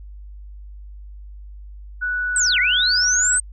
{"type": "tone", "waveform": "sine", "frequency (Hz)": 1478, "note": "F#6", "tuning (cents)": -2, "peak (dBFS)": -20, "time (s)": [2.01, 3.39], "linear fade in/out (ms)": 20}
{"type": "linear two-way sweep", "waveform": "sine", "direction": "down then up", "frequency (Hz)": [8372, 1900, 8372], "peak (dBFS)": -16, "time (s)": [2.36, 3.4], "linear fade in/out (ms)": 2, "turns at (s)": 2.59}
{"effects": ["added 50 Hz sine -35 dBFS peak until 3.52 s"]}